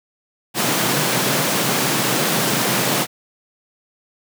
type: high-pass noise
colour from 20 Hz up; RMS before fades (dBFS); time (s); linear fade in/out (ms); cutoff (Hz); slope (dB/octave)
pink; -19; 0.54-3.07; 50; 120; 96
effects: none